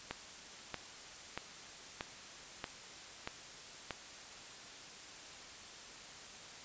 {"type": "click train", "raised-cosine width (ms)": 0.3, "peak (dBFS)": -22, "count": 7, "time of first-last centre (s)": [0.11, 3.907], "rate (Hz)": 1.58, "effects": ["white hiss -51 dBFS RMS until 6.64 s", "resampled to 16000 Hz"]}